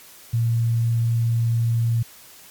sine tone, 116.1 Hz, A#2, 7 cents flat, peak -17 dBFS, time 0.33-2.03 s, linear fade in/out 10 ms, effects white hiss -46 dBFS RMS until 2.5 s + MP3 96 kbps

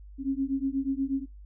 sine beating tone pair, 267.1 / 275.4 Hz, C4 / C#4, +36 / -11 cents, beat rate 8.3 Hz, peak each -29 dBFS, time 0.18-1.26 s, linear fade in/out 50 ms, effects noise-tail reverb RT60 0.2 s tail -21 dB re dry + added 50 Hz sine -44 dBFS peak until 1.45 s

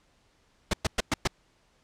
pink noise bursts, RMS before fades -24 dBFS, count 5, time 0.71-1.275 s, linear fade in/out 5 ms, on 25 ms, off 110 ms, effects pink hiss -66 dBFS RMS until 1.83 s + low-pass 7000 Hz 12 dB/octave

